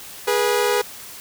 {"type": "tone pair together", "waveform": "sawtooth", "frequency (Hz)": [414.1, 486.5], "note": ["G#4", "B4"], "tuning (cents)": [-5, -26], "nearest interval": "minor third", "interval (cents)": 279, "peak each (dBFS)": -16, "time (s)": [0.27, 0.82], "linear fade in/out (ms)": 10, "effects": ["white hiss -38 dBFS RMS until 1.2 s"]}